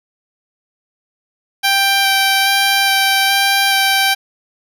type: tone with vibrato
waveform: 10% pulse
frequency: 784 Hz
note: G5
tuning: in tune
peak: -3 dBFS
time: 1.63-4.15 s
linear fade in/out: 20 ms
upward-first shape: square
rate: 1.2 Hz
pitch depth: 8 cents each way
effects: none